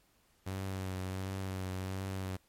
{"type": "tone with vibrato", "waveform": "sawtooth", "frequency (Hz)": 94.6, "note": "F#2", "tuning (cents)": 39, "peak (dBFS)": -32, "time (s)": [0.46, 2.37], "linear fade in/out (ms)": 10, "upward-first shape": "triangle", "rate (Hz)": 1.4, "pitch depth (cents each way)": 33, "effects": ["pink hiss -70 dBFS RMS until 2.48 s", "MP3 64 kbps"]}